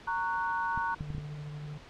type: chord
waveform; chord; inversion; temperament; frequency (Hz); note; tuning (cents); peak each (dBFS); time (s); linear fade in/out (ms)
sine; F# major; first; just; 925 / 1110 / 1480; A#5 / C#6 / F#6; -14 / +2 / 0; -31 / -36 / -34; 0.07-0.95; 10
type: clicks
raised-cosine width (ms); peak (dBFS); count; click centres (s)
5; -26; 5; 0.776 / 1.009 / 1.104 / 1.149 / 1.182
type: tone with tremolo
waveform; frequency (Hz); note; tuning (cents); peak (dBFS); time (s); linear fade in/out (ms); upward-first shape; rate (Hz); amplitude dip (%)
triangle; 148.3; D3; +17; -35; 1-1.78; 10; sine; 13; 25
effects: pink hiss -51 dBFS RMS until 1.89 s + low-pass 4000 Hz 12 dB/octave